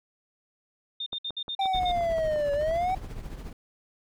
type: tone bursts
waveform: sine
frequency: 3635 Hz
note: A#7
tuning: 44 cents flat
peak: -30 dBFS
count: 8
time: 1-1.917 s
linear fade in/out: 5 ms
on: 63 ms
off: 59 ms
type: click train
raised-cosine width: 1 ms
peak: -27 dBFS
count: 10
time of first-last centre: 1.13-2.712 s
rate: 5.69 Hz
type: linear two-way sweep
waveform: triangle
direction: down then up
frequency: 784 to 565 to 766 Hz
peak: -22 dBFS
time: 1.59-2.95 s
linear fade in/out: 5 ms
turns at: 2.53 s
type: noise with tremolo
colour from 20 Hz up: brown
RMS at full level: -35 dBFS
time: 1.74-3.53 s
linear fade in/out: 5 ms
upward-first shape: triangle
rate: 14 Hz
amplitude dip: 65%
effects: none